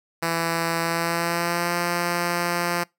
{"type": "tone with pitch glide", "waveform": "5% pulse", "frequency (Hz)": [166.6, 173.57], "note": ["E3", "F3"], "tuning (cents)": [19, -10], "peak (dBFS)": -11, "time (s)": [0.22, 2.84], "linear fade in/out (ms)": 10, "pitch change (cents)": 71, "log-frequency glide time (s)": [0.81, 1.74], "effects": ["noise-tail reverb RT60 0.2 s tail -25 dB re dry"]}